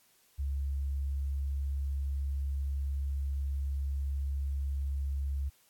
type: tone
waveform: sine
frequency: 69.2 Hz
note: C#2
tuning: 2 cents flat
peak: -30 dBFS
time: 0.38-5.5 s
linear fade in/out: 20 ms
effects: white hiss -66 dBFS RMS until 5.69 s + AAC 64 kbps